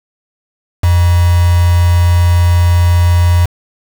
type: tone with quantisation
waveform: sine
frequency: 87.31 Hz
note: F2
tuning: in tune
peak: -6 dBFS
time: 0.83-3.46 s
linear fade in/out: 10 ms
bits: 3
effects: none